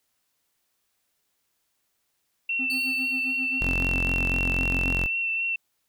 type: tone with vibrato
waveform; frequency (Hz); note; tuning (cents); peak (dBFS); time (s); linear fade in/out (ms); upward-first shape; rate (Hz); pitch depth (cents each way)
sine; 2699; E7; +40; -24; 2.49-5.56; 5; sine; 3.8; 19
type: tone with tremolo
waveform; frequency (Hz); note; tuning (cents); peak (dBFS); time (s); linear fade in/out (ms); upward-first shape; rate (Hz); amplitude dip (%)
triangle; 260; C4; -11; -29; 2.59-4.96; 5; sine; 7.5; 90
type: tone with exponential decay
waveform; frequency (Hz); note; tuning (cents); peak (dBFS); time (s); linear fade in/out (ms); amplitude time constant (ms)
40% pulse; 4494; C#8; +23; -29; 2.7-4.27; 2; 340
type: tone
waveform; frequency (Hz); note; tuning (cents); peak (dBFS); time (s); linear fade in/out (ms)
sawtooth; 44.48; F1; +32; -22; 3.61-5.06; 0
effects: white hiss -74 dBFS RMS until 5.88 s